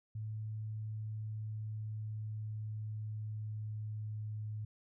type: tone with pitch glide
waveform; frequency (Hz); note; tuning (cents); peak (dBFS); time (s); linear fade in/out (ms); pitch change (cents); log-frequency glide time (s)
sine; 108.4 to 107.03; A2 to A2; -25 to -47; -38; 0.15-4.65; 5; -22; 0.68-4.46
effects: none